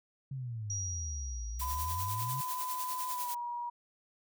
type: exponential two-way sweep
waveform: sine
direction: down then up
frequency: 138.59 to 55 to 138.59 Hz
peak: -36 dBFS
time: 0.31-2.41 s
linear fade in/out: 5 ms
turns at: 1.49 s
type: tone with exponential decay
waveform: sine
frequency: 5750 Hz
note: F8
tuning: 50 cents sharp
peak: -34 dBFS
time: 0.7-3.19 s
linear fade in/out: 2 ms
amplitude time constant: 540 ms
type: noise with tremolo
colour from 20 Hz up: blue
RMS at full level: -38 dBFS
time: 1.59-3.35 s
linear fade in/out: 10 ms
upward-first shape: sine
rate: 10 Hz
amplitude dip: 60%
type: tone with pitch glide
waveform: sine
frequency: 1007 to 957.6 Hz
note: B5 to A#5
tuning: +33 to +46 cents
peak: -35 dBFS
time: 1.61-3.7 s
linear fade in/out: 10 ms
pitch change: -87 cents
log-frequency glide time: 3.09-3.37 s
effects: none

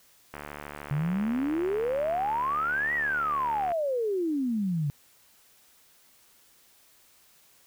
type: click train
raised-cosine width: 0.5 ms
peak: -23 dBFS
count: 249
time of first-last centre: 0.34-3.719 s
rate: 73.4 Hz
type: exponential two-way sweep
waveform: sine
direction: up then down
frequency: 138.59 to 1975.5 to 138.59 Hz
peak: -25 dBFS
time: 0.91-4.9 s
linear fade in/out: 0 ms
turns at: 2.94 s
effects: white hiss -60 dBFS RMS until 7.66 s

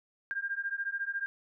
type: beating tone pair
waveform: sine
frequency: 1596 / 1610 Hz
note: G6 / G6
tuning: +31 / +46 cents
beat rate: 14 Hz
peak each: -35 / -35 dBFS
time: 0.31-1.26 s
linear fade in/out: 0 ms
effects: none

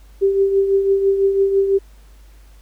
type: tone with tremolo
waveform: sine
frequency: 392 Hz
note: G4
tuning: in tune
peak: -10 dBFS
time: 0.21-1.79 s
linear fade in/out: 20 ms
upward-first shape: triangle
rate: 6 Hz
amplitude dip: 60%
effects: added 50 Hz sine -42 dBFS peak until 2.61 s + pink hiss -55 dBFS RMS until 2.61 s

